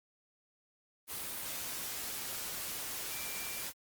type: tone in noise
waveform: sine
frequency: 2357 Hz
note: D7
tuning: 6 cents sharp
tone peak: -47 dBFS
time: 3.08-3.65 s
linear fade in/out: 50 ms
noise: white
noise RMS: -40 dBFS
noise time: 1.07-3.73 s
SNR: -10 dB
effects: Opus 32 kbps